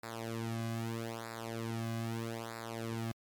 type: tone with flanger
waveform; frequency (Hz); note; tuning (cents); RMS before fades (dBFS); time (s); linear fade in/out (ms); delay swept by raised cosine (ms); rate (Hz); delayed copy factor
sawtooth; 114.4; A#2; -32; -39; 0.03-3.12; 5; 0.32 to 2.22; 0.79; -0.9
effects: MP3 96 kbps